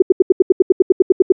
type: tone bursts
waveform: sine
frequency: 373.2 Hz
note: F#4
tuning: 15 cents sharp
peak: -4 dBFS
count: 14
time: 0-1.322 s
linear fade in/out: 5 ms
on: 22 ms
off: 78 ms
effects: none